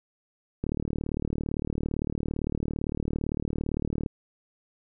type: click train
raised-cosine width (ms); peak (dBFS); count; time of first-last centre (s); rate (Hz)
3; -16; 130; 0.64-4.062; 37.7
effects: none